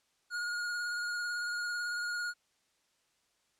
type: tone with vibrato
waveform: square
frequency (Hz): 1434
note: F6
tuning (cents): +45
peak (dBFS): -34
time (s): 0.3-2.34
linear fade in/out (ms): 50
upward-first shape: triangle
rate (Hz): 18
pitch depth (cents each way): 23
effects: white hiss -74 dBFS RMS until 3.59 s + low-pass 8000 Hz 12 dB/octave